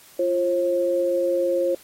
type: tone pair together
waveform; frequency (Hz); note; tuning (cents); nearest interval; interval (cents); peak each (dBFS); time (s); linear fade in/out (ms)
sine; 346.9 / 536; F4 / C5; -12 / +42; minor sixth; 754; -24 / -20; 0.19-1.75; 5
effects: white hiss -50 dBFS RMS until 1.83 s + AAC 48 kbps